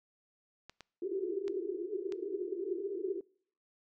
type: clicks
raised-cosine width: 0.2 ms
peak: -30 dBFS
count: 4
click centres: 0.696 / 0.807 / 1.48 / 2.123 s
type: band-pass noise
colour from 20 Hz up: pink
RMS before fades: -37 dBFS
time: 1.02-3.21 s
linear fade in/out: 5 ms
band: 350 to 410 Hz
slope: 96 dB/octave
effects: noise-tail reverb RT60 0.6 s tail -25 dB re dry